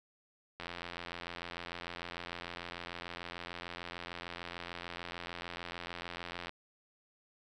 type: click train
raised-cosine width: 0.3 ms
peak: -25 dBFS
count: 512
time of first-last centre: 0.6-6.494 s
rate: 86.7 Hz
effects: none